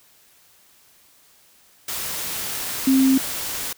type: tone in noise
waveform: sine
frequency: 265.5 Hz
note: C4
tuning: 25 cents sharp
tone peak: -13 dBFS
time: 2.87-3.18 s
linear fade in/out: 5 ms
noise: white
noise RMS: -28 dBFS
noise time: 1.88-3.73 s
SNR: +12 dB
effects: white hiss -55 dBFS RMS until 3.77 s